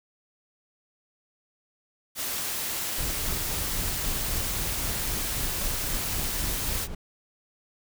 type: noise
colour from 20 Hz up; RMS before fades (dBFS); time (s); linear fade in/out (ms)
white; -31; 2.15-6.88; 50
type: noise with tremolo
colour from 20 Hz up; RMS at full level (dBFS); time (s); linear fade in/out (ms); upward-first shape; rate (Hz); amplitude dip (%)
brown; -31; 2.98-6.95; 5; sine; 3.8; 45
effects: none